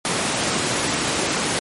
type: high-pass noise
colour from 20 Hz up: pink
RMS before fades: -22 dBFS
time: 0.05-1.59 s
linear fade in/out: 0 ms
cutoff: 160 Hz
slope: 12 dB/octave
effects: MP3 48 kbps